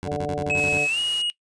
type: tone bursts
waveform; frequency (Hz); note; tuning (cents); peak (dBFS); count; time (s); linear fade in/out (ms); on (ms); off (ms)
15% pulse; 92.5; F#2; 0; -23; 9; 0.03-0.778; 0; 52; 35
type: harmonic tone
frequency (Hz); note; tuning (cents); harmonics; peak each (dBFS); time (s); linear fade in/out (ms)
146.83; D3; 0; 1 / 2 / 3 / 4 / 5; -33 / -34 / -29 / -30 / -31; 0.04-0.88; 50
type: tone with pitch glide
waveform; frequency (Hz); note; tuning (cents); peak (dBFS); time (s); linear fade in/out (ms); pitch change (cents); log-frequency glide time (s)
triangle; 2569 to 2884; E7 to F#7; -45 to -45; -20; 0.5-1.3; 0; +200; 0.88-0.99
type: noise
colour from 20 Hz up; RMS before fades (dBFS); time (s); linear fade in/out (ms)
white; -37; 0.57-1.22; 5
effects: noise-tail reverb RT60 0.1 s tail -20 dB re dry + resampled to 22050 Hz